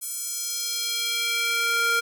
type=tone with high-pass filter sweep; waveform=square; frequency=465.3 Hz; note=A#4; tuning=3 cents flat; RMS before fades=-26 dBFS; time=0.01-2.01 s; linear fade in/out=20 ms; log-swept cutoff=9400 to 1200 Hz; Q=1.5; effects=none